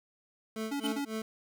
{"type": "tone with tremolo", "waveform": "25% pulse", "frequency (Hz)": 220, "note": "A3", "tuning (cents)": 0, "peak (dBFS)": -29, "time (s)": [0.56, 1.22], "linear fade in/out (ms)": 2, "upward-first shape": "sine", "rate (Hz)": 3.7, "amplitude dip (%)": 100}
{"type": "tone bursts", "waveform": "square", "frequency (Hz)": 282.9, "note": "C#4", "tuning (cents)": 35, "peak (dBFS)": -32, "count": 3, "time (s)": [0.71, 1.052], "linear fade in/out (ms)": 10, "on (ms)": 94, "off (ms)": 30}
{"type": "tone with exponential growth", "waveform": "square", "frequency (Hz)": 3034, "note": "F#7", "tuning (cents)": 43, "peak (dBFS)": -31, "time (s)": [0.77, 0.87], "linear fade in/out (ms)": 5, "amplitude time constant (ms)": 20}
{"effects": []}